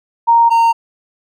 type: tone pair in turn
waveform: sine / triangle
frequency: 930 / 920.9 Hz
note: A#5 / A#5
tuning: -4 / -21 cents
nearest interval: unison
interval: 17 cents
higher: first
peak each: -6 dBFS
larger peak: neither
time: 0.27-0.5 / 0.5-0.73 s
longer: neither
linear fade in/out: 20 ms
effects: none